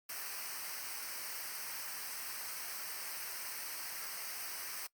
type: noise with comb filter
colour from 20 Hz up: white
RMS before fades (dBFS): -43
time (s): 0.09-4.87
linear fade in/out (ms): 5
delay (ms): 0.28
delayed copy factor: -0.75
effects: noise-tail reverb RT60 0.1 s tail -22 dB re dry + Opus 48 kbps